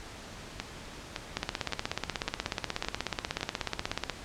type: two click trains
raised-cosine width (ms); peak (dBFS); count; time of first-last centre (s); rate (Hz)
0.2; -12 / -15; 46 / 6; 1.37-4.097 / 0.6-3.409; 16.5 / 1.78
effects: pink hiss -45 dBFS RMS until 4.24 s + low-pass 7000 Hz 12 dB/octave